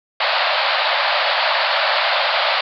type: band-pass noise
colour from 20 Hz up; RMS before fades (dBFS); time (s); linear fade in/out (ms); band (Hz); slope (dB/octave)
pink; -18; 0.2-2.61; 5; 550 to 4700; 96
effects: none